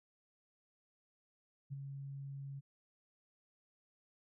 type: tone with ADSR envelope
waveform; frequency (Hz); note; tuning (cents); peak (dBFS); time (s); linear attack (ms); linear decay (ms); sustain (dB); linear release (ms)
sine; 138.4; C#3; -2; -38; 1.7-2.61; 28; 18; -5; 26
effects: none